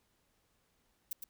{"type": "noise with echo", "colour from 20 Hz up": "violet", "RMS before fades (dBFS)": -37, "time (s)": [1.11, 1.13], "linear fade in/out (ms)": 5, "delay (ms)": 110, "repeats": 1, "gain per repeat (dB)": -6, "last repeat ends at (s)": 1.24, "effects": ["pink hiss -75 dBFS RMS until 1.29 s"]}